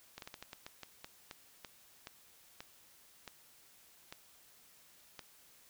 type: slowing click train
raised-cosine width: 0.2 ms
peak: -28 dBFS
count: 16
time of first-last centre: 0.18-5.193 s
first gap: 42 ms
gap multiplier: 1.26
effects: white hiss -63 dBFS RMS until 5.69 s